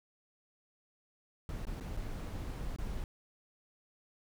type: noise with dropouts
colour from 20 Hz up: brown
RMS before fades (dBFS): -39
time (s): 1.49-3.04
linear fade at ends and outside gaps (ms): 1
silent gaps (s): 1.653-1.669 / 1.8-1.808 / 1.968-1.972 / 2.762-2.785
effects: none